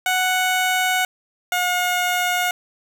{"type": "tone pair in turn", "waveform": "15% pulse", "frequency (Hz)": [740, 719.3], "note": ["F#5", "F#5"], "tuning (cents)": [0, -49], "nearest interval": "unison", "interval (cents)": 49, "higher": "first", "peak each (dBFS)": [-11, -12], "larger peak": "first", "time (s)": [[0.06, 1.05], [1.52, 2.51]], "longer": "neither", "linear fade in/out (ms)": 2, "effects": []}